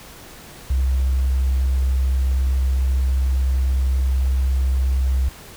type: tone with tanh clipping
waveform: triangle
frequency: 65.41 Hz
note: C2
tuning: in tune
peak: -15 dBFS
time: 0.7-5.29 s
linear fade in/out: 5 ms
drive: 2 dB
effects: pink hiss -41 dBFS RMS until 5.56 s